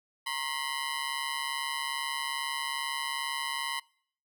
15% pulse ring-modulated tone, 1005 Hz, B5, 30 cents sharp, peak -22 dBFS, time 0.26-3.8 s, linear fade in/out 10 ms, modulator 71.2 Hz, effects noise-tail reverb RT60 0.6 s tail -25 dB re dry

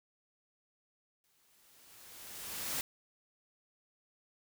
white noise with exponential growth, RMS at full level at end -35 dBFS, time 1.24-2.81 s, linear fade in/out 1 ms, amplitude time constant 340 ms, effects none

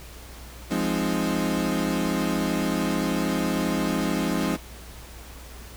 35% pulse chord, F minor seventh, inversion none, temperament equal, 174.61 / 207.7 / 261.6 / 311.1 Hz, F3 / Ab3 / C4 / Eb4, 0 / 0 / 0 / 0 cents, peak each -27 dBFS, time 0.7-4.57 s, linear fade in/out 20 ms, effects added 60 Hz sine -42 dBFS peak until 5.76 s + pink hiss -45 dBFS RMS until 5.76 s

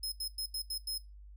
sawtooth tone bursts at uneven times, 5140 Hz, E8, 45 cents flat, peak -32 dBFS, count 6, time 0.03-0.12 / 0.2-0.28 / 0.38-0.46 / 0.54-0.62 / 0.7-0.78 / 0.87-0.98 s, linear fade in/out 5 ms, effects noise-tail reverb RT60 0.2 s tail -19 dB re dry + added 50 Hz sine -49 dBFS peak until 1.36 s

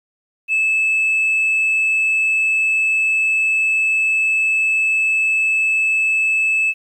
sine tone, 2613 Hz, E7, 16 cents flat, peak -12 dBFS, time 0.48-6.74 s, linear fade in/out 50 ms, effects tanh soft clip ceiling -12 dBFS + 9-bit

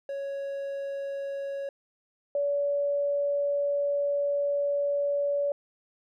triangle / sine tone pair in turn, 555 / 570.9 Hz, C#5 / D5, +2 / -49 cents, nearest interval unison, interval 49 cents, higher second, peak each -29 / -24 dBFS, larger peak second, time 0.09-1.69 / 2.35-5.52 s, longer second, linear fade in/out 2 ms, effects none

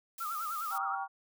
blue noise, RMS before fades -45 dBFS, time 0.18-0.78 s, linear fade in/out 2 ms
sine tone with vibrato, 1284 Hz, E6, 46 cents flat, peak -34 dBFS, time 0.2-0.96 s, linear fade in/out 10 ms, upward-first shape sine, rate 9.8 Hz, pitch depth 120 cents each way
sine chord, G half-diminished seventh, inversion none, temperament just, 784 / 940.8 / 1128.9 / 1411.2 Hz, G5 / Bb5 / Db6 / F6, 0 / +16 / +31 / +18 cents, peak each -36 / -41 / -40 / -42 dBFS, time 0.7-1.08 s, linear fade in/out 50 ms
effects none

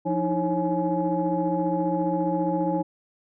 sine tone cluster, 173.8 / 305.5 / 320.3 / 545 / 842 Hz, F3 / D#4 / E4 / C#5 / G#5, -8 / -32 / -50 / -29 / +24 cents, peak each -28 dBFS, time 0.05-2.83 s, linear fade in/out 20 ms, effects tanh soft clip ceiling -12 dBFS

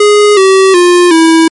square tone with pitch steps, 415.3 / 383 / 353.3 / 325.8 Hz, G#4 / G4 / F4 / E4, 0 / -40 / +20 / -20 cents, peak -3 dBFS, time 0-1.48 s, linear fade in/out 5 ms, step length 370 ms, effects MP3 48 kbps

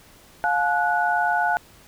sine tone cluster, 708 / 856 / 1470 Hz, F5 / A5 / F#6, +23 / -48 / -12 cents, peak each -23 dBFS, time 0.44-1.57 s, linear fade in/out 0 ms, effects pink hiss -51 dBFS RMS until 1.87 s

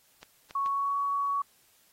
clicks, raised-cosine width 0.2 ms, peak -28 dBFS, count 3, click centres 0.23 / 0.509 / 0.661 s
sine tone with pitch glide, 1109 to 1123.8 Hz, C#6 to C#6, 0 to +23 cents, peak -26 dBFS, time 0.55-1.42 s, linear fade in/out 5 ms, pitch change +23 cents, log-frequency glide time 0.66-0.97 s
effects white hiss -64 dBFS RMS until 1.92 s + AAC 48 kbps

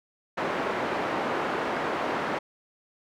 pink band-pass noise, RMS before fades -29 dBFS, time 0.37-2.39 s, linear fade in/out 10 ms, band 330 to 1600 Hz, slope 12 dB/octave, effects none

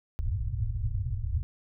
white low-pass noise, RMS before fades -30 dBFS, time 0.19-1.43 s, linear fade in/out 0 ms, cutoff 120 Hz, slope 96 dB/octave, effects none

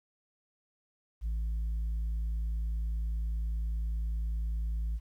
sine tone, 55 Hz, A1, in tune, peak -27 dBFS, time 1.21-5 s, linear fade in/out 50 ms, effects tanh soft clip ceiling -29 dBFS + 11-bit

